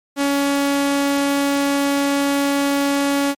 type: tone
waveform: sawtooth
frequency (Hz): 281.1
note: C#4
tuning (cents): +24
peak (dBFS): -12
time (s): 0.16-3.35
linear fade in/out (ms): 50
effects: MP3 64 kbps